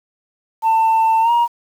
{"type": "tone with pitch glide", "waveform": "sine", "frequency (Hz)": [894, 946.1], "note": ["A5", "A#5"], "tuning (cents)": [27, 25], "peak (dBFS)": -9, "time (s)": [0.62, 1.48], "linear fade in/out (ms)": 50, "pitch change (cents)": 98, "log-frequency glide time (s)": [1.21, 1.31], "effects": ["tanh soft clip ceiling -10 dBFS", "7-bit"]}